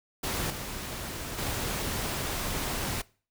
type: noise with level steps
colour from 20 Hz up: pink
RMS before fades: -31 / -37 / -32 dBFS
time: 0.23-3.02 s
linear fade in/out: 10 ms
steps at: 0.5 / 1.38 s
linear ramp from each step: 5 ms
effects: noise-tail reverb RT60 0.4 s tail -22 dB re dry